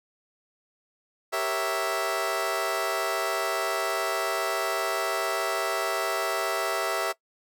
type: chord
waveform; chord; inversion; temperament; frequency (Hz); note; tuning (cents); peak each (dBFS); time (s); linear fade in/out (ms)
20% pulse; G diminished seventh; none; equal; 392 / 466.2 / 554.4 / 659.3; G4 / Bb4 / Db5 / Fb5; 0 / 0 / 0 / 0; -28 / -29 / -29 / -23; 1.32-7.13; 20
effects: noise-tail reverb RT60 0.1 s tail -20 dB re dry